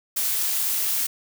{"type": "noise", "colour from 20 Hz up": "blue", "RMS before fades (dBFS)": -24, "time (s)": [0.16, 1.07], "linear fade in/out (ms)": 10, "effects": []}